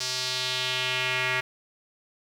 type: tone with band-pass filter sweep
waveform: square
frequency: 127.8 Hz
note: C3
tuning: 40 cents flat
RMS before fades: -28 dBFS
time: 0-1.41 s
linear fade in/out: 10 ms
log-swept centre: 5200 to 2100 Hz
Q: 2.3
effects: 8-bit